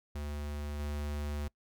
square tone with level steps, 73.42 Hz, D2, in tune, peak -37 / -35 dBFS, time 0.15-1.48 s, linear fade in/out 5 ms, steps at 0.79 s, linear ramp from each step 10 ms, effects noise-tail reverb RT60 0.1 s tail -24 dB re dry

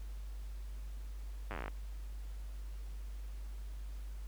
slowing click train, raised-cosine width 0.5 ms, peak -26 dBFS, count 13, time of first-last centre 1.51-1.681 s, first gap 9 ms, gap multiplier 1.08, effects added 50 Hz sine -41 dBFS peak until 4.27 s + pink hiss -62 dBFS RMS until 4.27 s

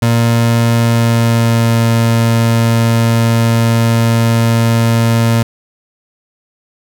30% pulse tone with pitch glide, 116.54 to 115.27 Hz, A#2 to A#2, 0 to -19 cents, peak -6 dBFS, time 0.02-5.43 s, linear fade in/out 5 ms, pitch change -19 cents, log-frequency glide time 0.75-1.82 s, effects none

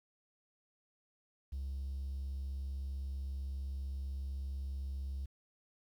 triangle tone, 67.8 Hz, C#2, 38 cents flat, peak -34 dBFS, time 1.52-5.26 s, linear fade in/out 10 ms, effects tanh soft clip ceiling -33 dBFS + 11-bit

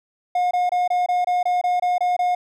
triangle tone bursts, 718 Hz, F5, 48 cents sharp, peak -15 dBFS, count 11, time 0.35-2.35 s, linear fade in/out 5 ms, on 160 ms, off 24 ms, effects none

